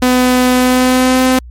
sawtooth tone with pitch glide, 251.6 to 257.5 Hz, B3 to C4, +32 to -28 cents, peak -4 dBFS, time 0.02-1.39 s, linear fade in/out 5 ms, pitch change +40 cents, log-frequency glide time 0.55-1.23 s, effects added 60 Hz sine -29 dBFS peak until 1.5 s + MP3 64 kbps

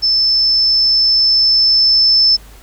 sine tone with level ramp, 5274 Hz, E8, in tune, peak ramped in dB -10 to -7 dBFS, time 0.02-2.37 s, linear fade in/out 20 ms, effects added 50 Hz sine -37 dBFS peak until 2.62 s + pink hiss -43 dBFS RMS until 2.62 s

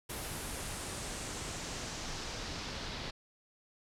pink noise with low-pass filter sweep, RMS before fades -41 dBFS, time 0.09-3.11 s, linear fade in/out 10 ms, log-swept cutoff 12000 to 4300 Hz, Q 1.8, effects none

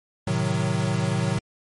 square chord, A diminished seventh, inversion none, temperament equal, 110 / 130.81 / 155.56 / 185 Hz, A2 / C3 / Eb3 / Gb3, 0 / 0 / 0 / 0 cents, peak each -28 dBFS, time 0.27-1.39 s, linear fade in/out 5 ms, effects MP3 48 kbps

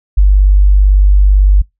sine tone, 48.98 Hz, G1, 1 cent flat, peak -3 dBFS, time 0.17-1.62 s, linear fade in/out 10 ms, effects noise-tail reverb RT60 0.2 s tail -26 dB re dry

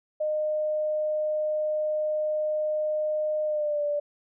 sine tone with pitch glide, 612 to 586.1 Hz, D#5 to D5, -29 to -4 cents, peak -24 dBFS, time 0.2-4 s, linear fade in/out 10 ms, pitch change -75 cents, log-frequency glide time 3.45-3.83 s, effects none

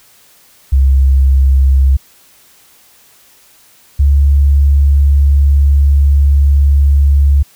sine tone pair in turn, 67.1 / 70.46 Hz, C2 / C#2, +44 / +29 cents, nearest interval minor second, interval 85 cents, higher second, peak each -5 dBFS, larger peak neither, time 0.72-1.97 / 3.99-7.43 s, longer second, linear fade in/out 10 ms, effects white hiss -46 dBFS RMS until 7.55 s

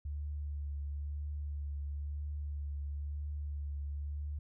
sine tone with vibrato, 72.6 Hz, D2, 19 cents flat, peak -36 dBFS, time 0.05-4.39 s, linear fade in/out 5 ms, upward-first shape triangle, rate 1 Hz, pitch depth 26 cents each way, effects none

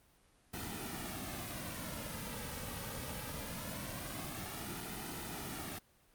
pink noise with flanger, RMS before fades -42 dBFS, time 0.53-5.79 s, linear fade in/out 10 ms, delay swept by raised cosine 1.8 to 2.9 ms, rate 0.22 Hz, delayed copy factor -0.7, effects pink hiss -68 dBFS RMS until 6.14 s + Opus 32 kbps

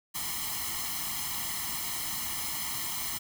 white noise with comb filter, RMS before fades -34 dBFS, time 0.14-3.19 s, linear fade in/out 20 ms, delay 0.97 ms, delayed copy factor +0.9, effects none

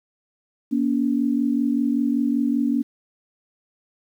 sine tone pair together, 238.7 / 283.9 Hz, A#3 / C#4, +41 / +41 cents, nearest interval minor third, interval 300 cents, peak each -21 dBFS, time 0.71-2.83 s, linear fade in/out 20 ms, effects 9-bit

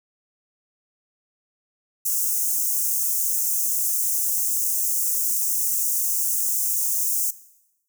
white high-pass noise, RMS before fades -23 dBFS, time 2.05-7.31 s, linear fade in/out 10 ms, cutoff 6100 Hz, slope 48 dB/octave, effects noise-tail reverb RT60 0.9 s tail -18 dB re dry

